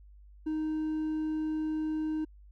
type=tone with hard clipping; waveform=triangle; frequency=311.1 Hz; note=D#4; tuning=in tune; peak=-30 dBFS; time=0.46-2.25 s; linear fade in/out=10 ms; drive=5 dB; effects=added 50 Hz sine -51 dBFS peak until 2.51 s